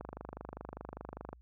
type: click train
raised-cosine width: 1 ms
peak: -28 dBFS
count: 34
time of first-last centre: 0.01-1.33 s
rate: 25 Hz
effects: added 60 Hz sine -56 dBFS peak until 1.41 s